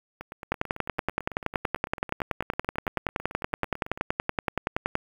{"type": "two click trains", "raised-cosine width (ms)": 0.5, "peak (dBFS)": [-22, -9], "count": [35, 48], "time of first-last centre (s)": [[0.21, 3.975], [0.52, 4.954]], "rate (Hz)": [9.03, 10.6], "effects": ["7-bit"]}